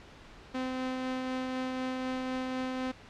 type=tone with tremolo; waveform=sawtooth; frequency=257.7 Hz; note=C4; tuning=26 cents flat; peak=-27 dBFS; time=0.54-2.92 s; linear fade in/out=10 ms; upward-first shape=triangle; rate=4 Hz; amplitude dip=25%; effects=pink hiss -52 dBFS RMS until 3.09 s + low-pass 4000 Hz 12 dB/octave